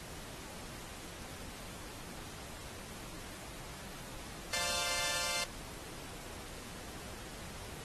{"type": "chord", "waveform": "5% pulse", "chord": "D minor seventh", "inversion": "third", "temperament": "equal", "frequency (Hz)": [523.3, 587.3, 698.5, 880], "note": ["C5", "D5", "F5", "A5"], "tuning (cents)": [0, 0, 0, 0], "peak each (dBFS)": -28, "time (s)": [4.53, 5.44], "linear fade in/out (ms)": 2, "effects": ["pink hiss -48 dBFS RMS until 7.84 s", "AAC 32 kbps"]}